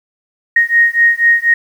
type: beating tone pair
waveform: sine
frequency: 1864.7 / 1868.8 Hz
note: A#6 / A#6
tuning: 0 / +4 cents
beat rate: 4.1 Hz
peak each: -11 dBFS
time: 0.56-1.54 s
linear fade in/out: 5 ms
effects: 7-bit